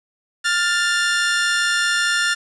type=tone pair together; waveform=sawtooth; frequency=1404 / 1771.2 Hz; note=F6 / A6; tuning=+9 / +11 cents; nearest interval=major third; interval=402 cents; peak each=-16 dBFS; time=0.44-2.35 s; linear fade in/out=20 ms; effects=resampled to 22050 Hz + 7-bit